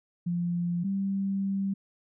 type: tone pair in turn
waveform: sine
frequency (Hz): 173.8 / 195.59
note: F3 / G3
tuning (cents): -8 / -4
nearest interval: major second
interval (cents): 204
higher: second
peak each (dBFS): -26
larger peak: neither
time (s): 0.26-0.84 / 0.84-1.74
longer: second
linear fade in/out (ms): 10
effects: none